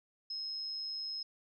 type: tone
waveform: sine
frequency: 5150 Hz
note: E8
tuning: 41 cents flat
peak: -37 dBFS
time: 0.3-1.23 s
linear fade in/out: 5 ms
effects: none